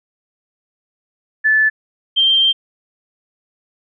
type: tone pair in turn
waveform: sine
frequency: 1742 / 3157 Hz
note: A6 / G7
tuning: -18 / +12 cents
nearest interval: minor seventh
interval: 1030 cents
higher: second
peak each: -10 dBFS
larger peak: neither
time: 1.44-1.7 / 2.16-2.53 s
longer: second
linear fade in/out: 20 ms
effects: none